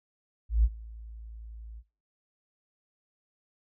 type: tone with ADSR envelope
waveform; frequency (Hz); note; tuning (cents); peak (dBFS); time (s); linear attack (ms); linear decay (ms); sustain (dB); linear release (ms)
sine; 55.5; A1; +16; -17; 0.49-1.83; 150; 44; -24; 50
effects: noise-tail reverb RT60 0.4 s tail -22 dB re dry